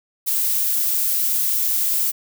violet noise, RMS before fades -20 dBFS, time 0.26-2.12 s, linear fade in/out 20 ms, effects none

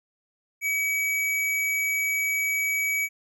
square tone, 2275 Hz, C#7, 44 cents sharp, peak -24 dBFS, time 0.61-3.09 s, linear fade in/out 50 ms, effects none

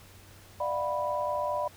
sine tone cluster, 595 / 680 / 729 / 986 Hz, D5 / F5 / F#5 / B5, +22 / -46 / -26 / -3 cents, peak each -31 / -39 / -37 / -31 dBFS, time 0.6-1.68 s, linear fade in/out 5 ms, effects added 95 Hz sine -54 dBFS peak until 1.76 s + pink hiss -54 dBFS RMS until 1.76 s

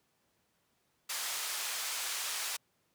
white band-pass noise, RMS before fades -37 dBFS, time 1.09-2.57 s, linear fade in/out 10 ms, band 820 to 9300 Hz, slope 12 dB/octave, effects pink hiss -75 dBFS RMS until 2.94 s + high-pass 100 Hz 12 dB/octave

